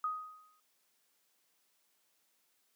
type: tone with exponential decay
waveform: sine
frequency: 1251 Hz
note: D#6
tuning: 9 cents sharp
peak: -30 dBFS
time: 0.04-0.6 s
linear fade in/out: 2 ms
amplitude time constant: 120 ms
effects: white hiss -75 dBFS RMS until 2.75 s + high-pass 200 Hz 12 dB/octave